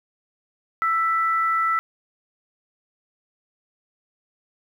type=tone pair together; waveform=sine; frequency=1326.1 / 1975.5 Hz; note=E6 / B6; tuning=+10 / 0 cents; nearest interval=perfect fifth; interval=690 cents; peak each=-19 / -27 dBFS; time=0.82-1.79 s; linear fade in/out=0 ms; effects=9-bit